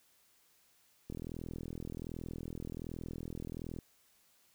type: click train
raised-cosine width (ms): 3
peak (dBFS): -29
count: 112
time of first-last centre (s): 1.1-3.788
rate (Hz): 41.3
effects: white hiss -69 dBFS RMS until 4.54 s